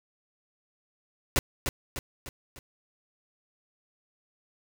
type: noise with echo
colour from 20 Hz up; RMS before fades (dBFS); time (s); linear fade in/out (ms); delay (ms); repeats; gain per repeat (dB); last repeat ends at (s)
pink; -23; 1.36-1.39; 0; 300; 4; -6; 2.59
effects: none